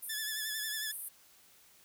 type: band-pass noise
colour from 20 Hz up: pink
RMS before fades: -43 dBFS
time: 0.02-1.09 s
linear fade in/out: 10 ms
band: 8900 to 15000 Hz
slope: 96 dB/octave
type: tone with vibrato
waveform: 15% pulse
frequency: 1732 Hz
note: A6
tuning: 28 cents flat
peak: -30 dBFS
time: 0.09-0.92 s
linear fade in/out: 10 ms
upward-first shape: sine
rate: 11 Hz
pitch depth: 47 cents each way
effects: white hiss -62 dBFS RMS until 1.84 s